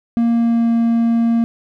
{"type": "tone with pitch glide", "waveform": "triangle", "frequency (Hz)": [233.1, 231.4], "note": ["A#3", "A#3"], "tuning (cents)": [0, -13], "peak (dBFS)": -10, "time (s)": [0.17, 1.44], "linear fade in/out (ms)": 0, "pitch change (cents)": -13, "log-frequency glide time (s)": [0.32, 0.72], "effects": []}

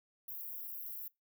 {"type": "high-pass noise", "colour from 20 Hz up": "white", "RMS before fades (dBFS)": -44, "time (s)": [0.28, 1.08], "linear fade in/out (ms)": 5, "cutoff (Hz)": 12000, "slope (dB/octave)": 96, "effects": ["noise-tail reverb RT60 0.2 s tail -23 dB re dry"]}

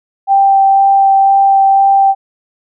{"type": "tone with vibrato", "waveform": "sine", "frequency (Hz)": 784, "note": "G5", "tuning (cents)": 0, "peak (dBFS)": -5, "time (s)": [0.27, 2.15], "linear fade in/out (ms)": 50, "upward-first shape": "sine", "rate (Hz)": 2, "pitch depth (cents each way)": 8, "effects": []}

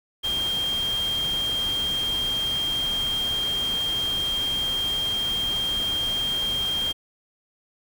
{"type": "tone in noise", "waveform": "sine", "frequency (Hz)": 3200, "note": "G7", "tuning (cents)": 35, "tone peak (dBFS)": -23, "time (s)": [0.23, 6.93], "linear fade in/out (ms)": 20, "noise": "pink", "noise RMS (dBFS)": -35, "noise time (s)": [0.23, 6.93], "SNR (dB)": 9, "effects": []}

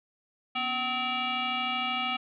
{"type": "tone with frequency modulation", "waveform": "sine", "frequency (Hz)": 1800, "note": "A6", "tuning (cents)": 39, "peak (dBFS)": -27, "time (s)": [0.55, 2.17], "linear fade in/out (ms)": 10, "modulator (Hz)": 519, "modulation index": 2.6, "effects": []}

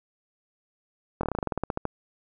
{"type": "slowing click train", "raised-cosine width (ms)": 1, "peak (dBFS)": -13, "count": 15, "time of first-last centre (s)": [1.21, 1.853], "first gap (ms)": 23, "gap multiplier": 1.1, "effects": []}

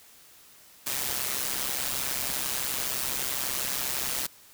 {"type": "noise with amplitude modulation", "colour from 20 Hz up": "white", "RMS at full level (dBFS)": -27, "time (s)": [0.86, 4.27], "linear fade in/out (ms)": 10, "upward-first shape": "sine", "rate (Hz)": 132, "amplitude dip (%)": 75, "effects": ["white hiss -54 dBFS RMS until 4.53 s"]}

